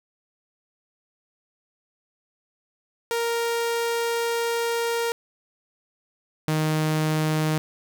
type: tone pair in turn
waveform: sawtooth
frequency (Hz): 466.2 / 155.58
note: A#4 / D#3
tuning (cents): 0 / 0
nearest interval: octave + perfect fifth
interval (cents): 1900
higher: first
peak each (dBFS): -19 / -17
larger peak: second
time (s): 3.11-5.12 / 6.48-7.58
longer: first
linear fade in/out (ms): 0
effects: none